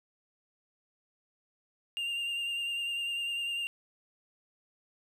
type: tone with vibrato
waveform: triangle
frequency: 2794 Hz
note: F7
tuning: in tune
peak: -30 dBFS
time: 1.97-3.67 s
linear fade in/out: 0 ms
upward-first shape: sine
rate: 10 Hz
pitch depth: 22 cents each way
effects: none